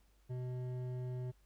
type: tone with hard clipping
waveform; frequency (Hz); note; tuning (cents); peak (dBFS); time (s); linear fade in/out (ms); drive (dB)
sine; 125.8; B2; +32; -40; 0.29-1.32; 20; 10
effects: added 50 Hz sine -66 dBFS peak until 1.45 s + pink hiss -75 dBFS RMS until 1.45 s